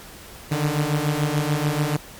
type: beating tone pair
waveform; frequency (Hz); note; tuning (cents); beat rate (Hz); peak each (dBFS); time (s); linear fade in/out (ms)
sawtooth; 145.5 / 152.4; D3 / D#3; -16 / -36; 6.9; -19; 0.51-1.97; 10
effects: pink hiss -42 dBFS RMS until 2.19 s + MP3 96 kbps